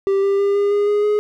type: tone with pitch steps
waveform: triangle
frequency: 392 / 396.3 / 400.7 / 405.1 / 409.6 / 414.1 / 418.7 Hz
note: G4 / G4 / G4 / G#4 / G#4 / G#4 / G#4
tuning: 0 / +19 / +38 / -43 / -24 / -5 / +14 cents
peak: -12 dBFS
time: 0.07-1.19 s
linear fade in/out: 0 ms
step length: 160 ms
effects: none